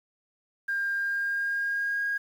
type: tone with pitch glide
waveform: sine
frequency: 1602 to 1632.8 Hz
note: G6 to G#6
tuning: +37 to -30 cents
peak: -25 dBFS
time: 0.68-2.18 s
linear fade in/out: 10 ms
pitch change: +33 cents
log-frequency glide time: 0.97-2.02 s
effects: tanh soft clip ceiling -21 dBFS + 9-bit